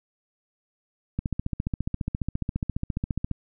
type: click train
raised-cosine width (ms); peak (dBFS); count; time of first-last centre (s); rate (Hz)
5; -14; 32; 1.19-3.313; 14.6
effects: none